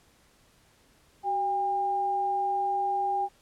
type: tone pair together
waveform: sine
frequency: 379.1 / 803.3 Hz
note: F#4 / G5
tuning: +42 / +42 cents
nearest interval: octave + minor second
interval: 1300 cents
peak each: -36 / -25 dBFS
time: 1.23-3.29 s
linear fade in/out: 50 ms
effects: pink hiss -62 dBFS RMS until 3.41 s + low-pass 12000 Hz 12 dB/octave